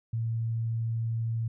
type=tone; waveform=sine; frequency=114.1 Hz; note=A#2; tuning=37 cents flat; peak=-27 dBFS; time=0.13-1.48 s; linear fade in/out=5 ms; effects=none